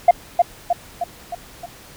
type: tone with echo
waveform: sine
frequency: 698.5 Hz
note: F5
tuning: in tune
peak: -3 dBFS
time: 0.08-0.11 s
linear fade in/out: 5 ms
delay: 310 ms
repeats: 5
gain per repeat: -5 dB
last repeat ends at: 1.66 s
effects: tanh soft clip ceiling -3 dBFS + pink hiss -43 dBFS RMS until 1.96 s